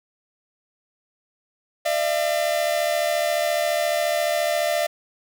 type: tone pair together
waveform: 45% pulse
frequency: 602.6 / 677 Hz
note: D5 / E5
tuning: +44 / +46 cents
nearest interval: major second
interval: 202 cents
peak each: -23 dBFS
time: 1.85-4.87 s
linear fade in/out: 10 ms
effects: none